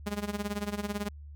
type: tone with tremolo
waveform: sawtooth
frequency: 205.3 Hz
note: G#3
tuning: 20 cents flat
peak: -25 dBFS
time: 0.06-1.09 s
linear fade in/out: 10 ms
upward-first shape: sine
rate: 18 Hz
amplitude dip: 85%
effects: added 73 Hz sine -43 dBFS peak until 1.35 s